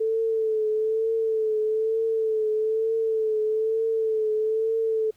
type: tone with vibrato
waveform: sine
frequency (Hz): 440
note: A4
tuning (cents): 0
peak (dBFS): -21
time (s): 0-5.11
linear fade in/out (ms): 10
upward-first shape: triangle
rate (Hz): 1.1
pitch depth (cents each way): 43
effects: pink hiss -63 dBFS RMS until 5.16 s